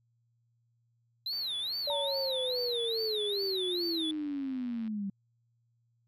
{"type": "tone with vibrato", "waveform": "triangle", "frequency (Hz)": 3951, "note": "B7", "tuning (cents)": 0, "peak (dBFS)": -31, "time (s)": [1.26, 4.11], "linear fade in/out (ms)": 2, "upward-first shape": "sine", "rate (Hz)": 2.4, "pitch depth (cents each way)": 250}
{"type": "click train", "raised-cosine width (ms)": 0.3, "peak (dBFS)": -39, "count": 344, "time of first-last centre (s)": [1.33, 4.877], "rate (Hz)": 96.7}
{"type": "linear sweep", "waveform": "sine", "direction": "down", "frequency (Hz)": [580, 192.6], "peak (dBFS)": -32, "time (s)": [1.87, 5.1], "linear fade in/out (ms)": 5}
{"type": "tone with exponential decay", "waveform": "sine", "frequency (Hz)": 914, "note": "A#5", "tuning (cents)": -34, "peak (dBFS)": -34, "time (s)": [1.9, 3.05], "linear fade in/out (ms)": 0, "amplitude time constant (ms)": 250}
{"effects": ["added 117 Hz sine -70 dBFS peak until 6.07 s"]}